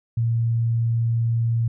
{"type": "tone", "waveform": "sine", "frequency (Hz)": 115.7, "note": "A#2", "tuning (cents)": -13, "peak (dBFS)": -18, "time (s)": [0.17, 1.68], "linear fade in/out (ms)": 5, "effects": []}